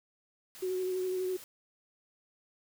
white noise, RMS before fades -50 dBFS, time 0.55-1.44 s, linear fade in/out 0 ms
sine tone with vibrato, 370 Hz, F#4, in tune, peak -30 dBFS, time 0.62-1.37 s, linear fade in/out 10 ms, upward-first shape sine, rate 12 Hz, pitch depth 20 cents each way
effects none

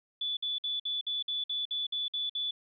sine tone bursts, 3462 Hz, A7, 29 cents flat, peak -30 dBFS, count 11, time 0.21-2.51 s, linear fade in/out 5 ms, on 160 ms, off 54 ms, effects none

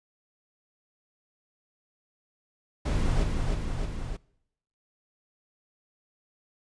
brown noise with echo, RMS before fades -25 dBFS, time 2.85-3.24 s, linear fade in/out 10 ms, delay 310 ms, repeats 3, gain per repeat -3 dB, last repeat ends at 4.17 s, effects noise-tail reverb RT60 0.8 s tail -24 dB re dry + resampled to 22050 Hz

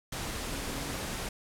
sine tone in noise, 277 Hz, C#4, 1 cent flat, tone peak -45 dBFS, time 0.52-0.96 s, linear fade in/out 5 ms, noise pink, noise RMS -36 dBFS, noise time 0.12-1.29 s, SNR -12 dB, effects low-pass 12000 Hz 12 dB/octave

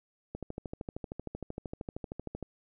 click train, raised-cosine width 2 ms, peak -24 dBFS, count 28, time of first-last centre 0.35-2.427 s, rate 13 Hz, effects none

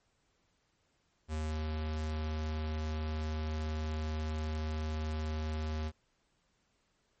square tone, 77.78 Hz, D#2, in tune, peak -34 dBFS, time 1.28-5.92 s, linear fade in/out 50 ms, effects pink hiss -75 dBFS RMS until 7.2 s + MP3 32 kbps

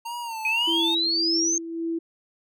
square tone with vibrato, 918 Hz, A#5, 27 cents flat, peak -31 dBFS, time 0.05-0.95 s, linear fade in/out 10 ms, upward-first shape sine, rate 2 Hz, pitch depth 77 cents each way
sine exponential sweep, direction up, 2489 to 6460 Hz, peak -21 dBFS, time 0.45-1.58 s, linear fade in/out 2 ms
sine tone with tremolo, 331.3 Hz, E4, 9 cents sharp, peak -24 dBFS, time 0.67-1.99 s, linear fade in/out 10 ms, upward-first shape sine, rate 1.8 Hz, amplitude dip 60%
effects none

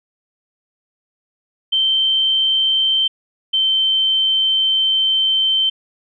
sine tone pair in turn, 3116 / 3103 Hz, G7 / G7, -11 / -18 cents, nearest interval unison, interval 7 cents, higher first, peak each -13 dBFS, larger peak neither, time 1.72-3.08 / 3.53-5.7 s, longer second, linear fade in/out 10 ms, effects none

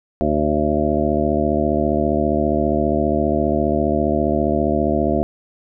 harmonic tone, 74.9 Hz, D2, 35 cents sharp, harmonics 1 / 2 / 3 / 4 / 5 / 7 / 8 / 9, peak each -25 / -28 / -22 / -23 / -23 / -26 / -25 / -22 dBFS, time 0.21-5.23 s, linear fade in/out 0 ms, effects none

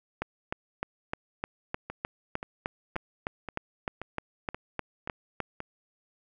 two click trains, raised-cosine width 0.5 ms, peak -21 / -15 dBFS, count 8 / 18, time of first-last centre 1.9-5.604 / 0.22-5.403 s, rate 1.89 / 3.28 Hz, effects none

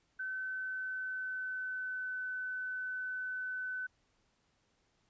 sine tone with pitch glide, 1526 to 1509.3 Hz, G6 to F#6, -47 to +34 cents, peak -36 dBFS, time 0.19-3.87 s, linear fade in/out 10 ms, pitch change -19 cents, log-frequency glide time 0.31-2.24 s, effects pink hiss -75 dBFS RMS until 5.09 s + resampled to 16000 Hz

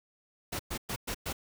pink noise bursts, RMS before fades -35 dBFS, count 5, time 0.52-1.33 s, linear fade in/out 10 ms, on 74 ms, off 110 ms, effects none

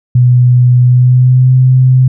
sine tone with pitch glide, 124 to 128.82 Hz, B2 to C3, +7 to -27 cents, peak -3 dBFS, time 0.15-2.08 s, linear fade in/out 5 ms, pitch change +66 cents, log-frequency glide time 0.83-1.55 s, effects none

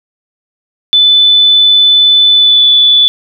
sine tone with pitch glide, 3501 to 3469 Hz, A7 to A7, -9 to -25 cents, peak -3 dBFS, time 0.93-3.08 s, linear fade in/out 0 ms, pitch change -16 cents, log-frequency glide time 2.31-2.67 s, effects none

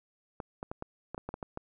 clicks, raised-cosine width 1 ms, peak -23 dBFS, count 10, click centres 0.402 / 0.629 / 0.715 / 0.824 / 1.146 / 1.179 / 1.29 / 1.341 / 1.428 / 1.574 s, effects none

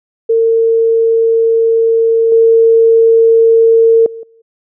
sine tone with level steps, 454.6 Hz, A#4, 43 cents flat, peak -7 / -4 / -24 / -43 dBFS, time 0.29-4.42 s, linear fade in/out 10 ms, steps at 2.32 / 4.06 / 4.23 s, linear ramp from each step 2 ms, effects none

